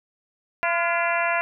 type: harmonic tone with a mistuned harmonic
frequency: 340 Hz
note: F4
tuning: 46 cents flat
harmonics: 2 / 3 / 4 / 5 / 6 / 7 / 8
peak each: -25 / -27 / -28 / -29 / -30 / -30 / -31 dBFS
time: 0.63-1.41 s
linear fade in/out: 0 ms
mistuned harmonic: 4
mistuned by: +60 cents
effects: none